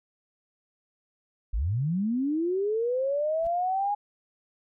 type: linear sweep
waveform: sine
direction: up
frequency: 42.43 to 830.6 Hz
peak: -24 dBFS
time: 1.53-3.95 s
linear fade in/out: 10 ms
type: noise with exponential growth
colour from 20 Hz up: brown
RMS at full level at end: -37 dBFS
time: 3.38-3.47 s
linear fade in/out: 1 ms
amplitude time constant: 19 ms
effects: none